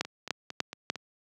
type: two click trains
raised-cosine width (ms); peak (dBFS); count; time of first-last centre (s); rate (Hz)
0.2; -10 / -21; 4 / 5; 0.01-0.9 / 0.05-0.957; 3.37 / 4.41
effects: high-pass 150 Hz 12 dB/octave